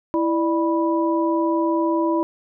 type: tone cluster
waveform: sine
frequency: 330 / 595 / 982 Hz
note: E4 / D5 / B5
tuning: +2 / +22 / -10 cents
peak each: -19 / -25 / -24 dBFS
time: 0.14-2.23 s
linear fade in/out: 0 ms
effects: none